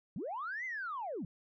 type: linear two-way sweep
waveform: sine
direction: up then down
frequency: 138.59 to 2093 to 138.59 Hz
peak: -36 dBFS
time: 0.16-1.25 s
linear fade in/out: 2 ms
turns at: 0.65 s
effects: tanh soft clip ceiling -32 dBFS